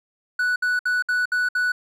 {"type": "tone bursts", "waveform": "triangle", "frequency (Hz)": 1480, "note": "F#6", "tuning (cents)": 0, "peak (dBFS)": -17, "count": 6, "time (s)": [0.39, 1.72], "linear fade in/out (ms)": 5, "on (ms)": 170, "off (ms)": 62, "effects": []}